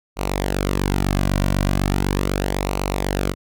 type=tone with flanger; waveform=sawtooth; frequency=48 Hz; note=G1; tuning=36 cents flat; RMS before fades=-21 dBFS; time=0.16-3.35 s; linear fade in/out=50 ms; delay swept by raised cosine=0.58 to 2.38 ms; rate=0.38 Hz; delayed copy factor=-0.6; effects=none